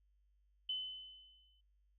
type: tone with exponential decay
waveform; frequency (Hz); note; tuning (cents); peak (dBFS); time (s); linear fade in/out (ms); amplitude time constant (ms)
sine; 3030; F#7; +40; -35; 0.69-1.61; 5; 200
effects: added 50 Hz sine -70 dBFS peak until 1.98 s